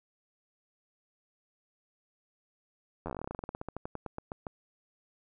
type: slowing click train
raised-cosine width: 1 ms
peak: -23 dBFS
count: 27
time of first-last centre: 3.06-4.468 s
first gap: 11 ms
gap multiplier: 1.11
effects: none